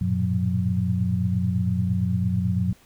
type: tone cluster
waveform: sine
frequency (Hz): 93.5 / 110.3 / 119.2 / 181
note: F#2 / A2 / A#2 / F#3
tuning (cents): +19 / +5 / +39 / -38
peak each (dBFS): -25 / -30 / -27 / -24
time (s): 0.01-2.73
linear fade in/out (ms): 5
effects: pink hiss -56 dBFS RMS until 2.85 s